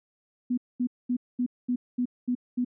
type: tone bursts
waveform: sine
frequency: 246.9 Hz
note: B3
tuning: in tune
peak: -23 dBFS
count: 8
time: 0.5-2.648 s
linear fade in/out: 10 ms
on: 76 ms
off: 220 ms
effects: none